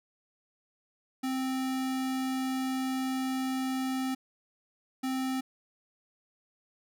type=tone bursts at uneven times; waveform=square; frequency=261.6 Hz; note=C4; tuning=in tune; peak=-30 dBFS; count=2; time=1.23-4.15 / 5.03-5.41 s; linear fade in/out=10 ms; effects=none

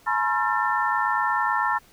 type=tone cluster; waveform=sine; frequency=854 / 963 / 1070 / 1357 / 1785 Hz; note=G#5 / B5 / C6 / E6 / A6; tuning=+48 / -44 / +38 / +50 / +24 cents; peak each=-27 dBFS; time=0.06-1.79 s; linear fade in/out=20 ms; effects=pink hiss -55 dBFS RMS until 1.92 s

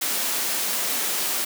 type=high-pass noise; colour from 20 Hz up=white; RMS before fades=-25 dBFS; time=0.01-1.45 s; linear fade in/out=10 ms; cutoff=200 Hz; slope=24 dB/octave; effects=none

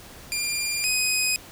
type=tone pair in turn; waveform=15% pulse; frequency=2397 / 2509 Hz; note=D7 / D#7; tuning=+35 / +14 cents; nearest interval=minor second; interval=79 cents; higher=second; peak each=-18 / -14 dBFS; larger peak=second; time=0.32-0.84 / 0.84-1.36 s; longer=neither; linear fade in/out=0 ms; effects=pink hiss -45 dBFS RMS until 1.51 s

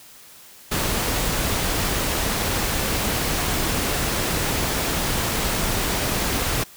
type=noise; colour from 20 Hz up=pink; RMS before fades=-23 dBFS; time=0.71-6.64 s; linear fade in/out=10 ms; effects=white hiss -46 dBFS RMS until 6.76 s

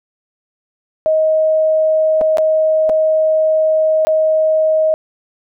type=tone with dropouts; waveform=sine; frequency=629 Hz; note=D#5; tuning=19 cents sharp; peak=-10 dBFS; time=1.06-4.94 s; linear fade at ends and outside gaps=0 ms; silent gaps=2.211-2.215 / 2.372-2.383 / 2.893-2.897 / 4.05-4.07 s; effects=none

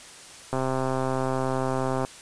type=click train; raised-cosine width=1 ms; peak=-13 dBFS; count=200; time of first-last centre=0.53-2.049 s; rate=131 Hz; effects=white hiss -45 dBFS RMS until 2.21 s + resampled to 22050 Hz

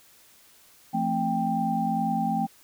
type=tone cluster; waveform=sine; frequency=172.4 / 222.2 / 264.5 / 788 Hz; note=F3 / A3 / C4 / G5; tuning=-22 / +17 / +19 / +9 cents; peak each=-31 / -28 / -33 / -26 dBFS; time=0.93-2.47 s; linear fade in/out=20 ms; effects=white hiss -56 dBFS RMS until 2.63 s

